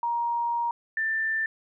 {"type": "tone pair in turn", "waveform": "sine", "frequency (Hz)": [942, 1778.3], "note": ["A#5", "A6"], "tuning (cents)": [18, 18], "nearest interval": "major seventh", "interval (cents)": 1100, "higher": "second", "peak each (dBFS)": -24, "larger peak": "neither", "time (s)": [[0.03, 0.71], [0.97, 1.46]], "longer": "first", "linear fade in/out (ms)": 2, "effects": []}